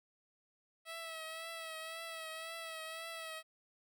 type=tone with vibrato; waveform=10% pulse; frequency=650 Hz; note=E5; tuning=24 cents flat; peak=-35 dBFS; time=0.85-3.43 s; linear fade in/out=50 ms; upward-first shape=triangle; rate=1.9 Hz; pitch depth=41 cents each way; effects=none